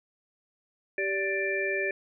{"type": "tone cluster", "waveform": "sine", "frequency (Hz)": [390, 580, 1766, 2360], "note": ["G4", "D5", "A6", "D7"], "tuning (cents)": [-9, -22, 6, 8], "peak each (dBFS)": [-31, -34, -31, -32], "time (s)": [0.98, 1.91], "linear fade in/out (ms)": 2, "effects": []}